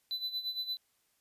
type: tone with tremolo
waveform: triangle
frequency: 4000 Hz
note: B7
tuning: 21 cents sharp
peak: -30 dBFS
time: 0.11-0.77 s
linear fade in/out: 0 ms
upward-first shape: sine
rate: 8.7 Hz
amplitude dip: 75%
effects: white hiss -74 dBFS RMS until 1.2 s + resampled to 32000 Hz